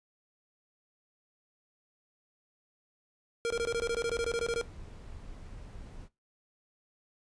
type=tone bursts; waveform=square; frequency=466.2 Hz; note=A#4; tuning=in tune; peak=-29 dBFS; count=16; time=3.45-4.613 s; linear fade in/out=0 ms; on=53 ms; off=21 ms
type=noise; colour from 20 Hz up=brown; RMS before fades=-46 dBFS; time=3.5-6.09 s; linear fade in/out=50 ms
effects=noise-tail reverb RT60 0.2 s tail -17 dB re dry + resampled to 22050 Hz